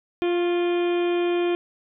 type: harmonic tone with a mistuned harmonic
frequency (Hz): 349.2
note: F4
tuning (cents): 0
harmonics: 1 / 2 / 3 / 4 / 5 / 6 / 7 / 8 / 9 / 10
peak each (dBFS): -20 / -32 / -38 / -41 / -41 / -47 / -36 / -49 / -40 / -47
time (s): 0.22-1.55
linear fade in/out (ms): 0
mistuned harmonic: 3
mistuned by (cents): +35
effects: none